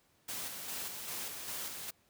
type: noise with tremolo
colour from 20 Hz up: white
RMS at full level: -40 dBFS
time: 0.28-1.91 s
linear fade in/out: 10 ms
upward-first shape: square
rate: 2.5 Hz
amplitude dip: 35%
effects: pink hiss -70 dBFS RMS until 2.09 s + high-pass 80 Hz 12 dB/octave